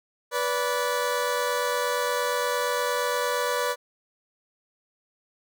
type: tone pair together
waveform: 20% pulse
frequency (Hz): 491.4 / 580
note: B4 / D5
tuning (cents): -9 / -22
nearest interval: minor third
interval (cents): 287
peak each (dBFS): -21 / -23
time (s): 0.31-3.76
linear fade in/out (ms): 50
effects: none